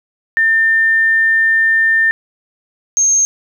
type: tone pair in turn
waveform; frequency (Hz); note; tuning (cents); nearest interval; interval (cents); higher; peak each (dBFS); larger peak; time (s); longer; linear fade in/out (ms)
sine; 1800 / 6414; A6 / G8; +39 / +39; octave + minor seventh; 2200; second; -9; neither; 0.37-2.11 / 2.97-3.25; first; 0
effects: 8-bit